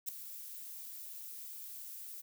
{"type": "noise with ADSR envelope", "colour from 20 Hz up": "violet", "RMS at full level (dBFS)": -35, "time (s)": [0.06, 2.22], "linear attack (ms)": 25, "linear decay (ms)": 7, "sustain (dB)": -12, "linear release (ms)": 19, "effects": []}